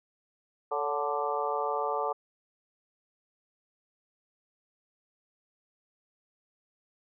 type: harmonic tone with a mistuned harmonic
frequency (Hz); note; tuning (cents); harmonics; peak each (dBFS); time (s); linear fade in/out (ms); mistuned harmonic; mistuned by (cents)
146.83; D3; 0; 3 / 4 / 5 / 6 / 7 / 8; -34 / -35 / -35 / -34 / -39 / -34; 0.71-2.13; 10; 4; -59
effects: none